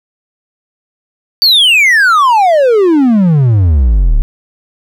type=exponential sweep; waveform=triangle; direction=down; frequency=4649 to 32.61 Hz; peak=-3 dBFS; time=1.42-4.22 s; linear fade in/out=0 ms; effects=none